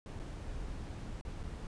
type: noise with dropouts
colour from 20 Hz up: brown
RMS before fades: -42 dBFS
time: 0.06-1.67 s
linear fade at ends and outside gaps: 1 ms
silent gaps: 0.192-0.197 / 1.212-1.25 / 1.432-1.436 s
effects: resampled to 22050 Hz